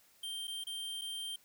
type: tone with dropouts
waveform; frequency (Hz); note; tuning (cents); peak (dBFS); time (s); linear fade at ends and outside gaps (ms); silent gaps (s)
square; 3160; G7; +13; -39; 0.23-1.36; 5; 0.472-0.478 / 0.639-0.668 / 1.013-1.017
effects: white hiss -66 dBFS RMS until 1.44 s